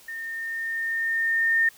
sine tone with level ramp, 1822 Hz, A#6, 40 cents flat, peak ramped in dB -32 to -17 dBFS, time 0.08-1.69 s, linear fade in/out 5 ms, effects white hiss -52 dBFS RMS until 1.77 s

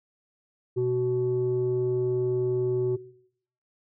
sine tone pair together, 124.5 / 373.1 Hz, B2 / F#4, +14 / +14 cents, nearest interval octave + perfect fifth, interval 1900 cents, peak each -28 / -22 dBFS, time 0.76-2.97 s, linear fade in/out 20 ms, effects noise-tail reverb RT60 0.7 s tail -20 dB re dry + tanh soft clip ceiling -18 dBFS

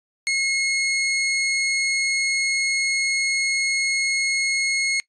sawtooth tone, 2166 Hz, C#7, 41 cents flat, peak -16 dBFS, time 0.27-5 s, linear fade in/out 0 ms, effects noise-tail reverb RT60 0.1 s tail -21 dB re dry + resampled to 22050 Hz

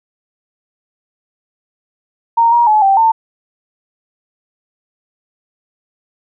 sine tone with pitch steps, 926 / 947 / 855 / 781 / 899 Hz, A#5 / A#5 / A5 / G5 / A5, -12 / +27 / -50 / -7 / +37 cents, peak -7 dBFS, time 2.37-3.12 s, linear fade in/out 10 ms, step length 150 ms, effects none

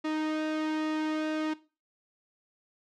sawtooth tone with flanger, 310.5 Hz, D#4, 3 cents flat, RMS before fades -31 dBFS, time 0.04-1.54 s, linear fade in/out 10 ms, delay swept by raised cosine 1.3 to 2.29 ms, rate 1.2 Hz, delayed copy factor -0.5, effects noise-tail reverb RT60 0.3 s tail -17 dB re dry + low-pass 4000 Hz 12 dB/octave

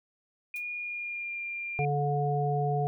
sine tone with pitch glide, 2436 to 2390 Hz, D#7 to D7, -37 to +30 cents, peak -33 dBFS, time 0.54-1.85 s, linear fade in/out 2 ms, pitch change -33 cents, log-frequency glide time 0.74-1.43 s
blue noise with exponential decay, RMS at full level -44 dBFS, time 0.56-0.66 s, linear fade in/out 1 ms, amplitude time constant 20 ms
harmonic tone, 144.5 Hz, D3, 28 cents flat, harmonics 1 / 3 / 5, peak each -28 / -32 / -30 dBFS, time 1.79-2.87 s, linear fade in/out 0 ms
effects none

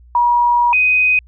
sine tone pair in turn, 960 / 2504 Hz, B5 / D#7, -49 / +10 cents, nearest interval octave + perfect fourth, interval 1659 cents, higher second, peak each -10 dBFS, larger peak neither, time 0.15-0.73 / 0.73-1.19 s, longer first, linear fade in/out 2 ms, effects added 60 Hz sine -41 dBFS peak until 1.27 s

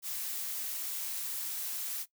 blue noise, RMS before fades -37 dBFS, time 0.02-2.06 s, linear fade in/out 50 ms, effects noise-tail reverb RT60 0.1 s tail -17 dB re dry

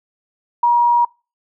sine tone, 954 Hz, A#5, 40 cents sharp, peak -10 dBFS, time 0.63-1.05 s, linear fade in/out 5 ms, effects noise-tail reverb RT60 0.3 s tail -24 dB re dry

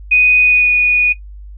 sine tone with pitch glide, 2489 to 2465 Hz, D#7 to D#7, 0 to -17 cents, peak -7 dBFS, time 0.11-1.13 s, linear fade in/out 10 ms, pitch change -17 cents, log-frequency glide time 0.4-0.71 s, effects noise-tail reverb RT60 0.1 s tail -17 dB re dry + added 50 Hz sine -30 dBFS peak until 1.57 s

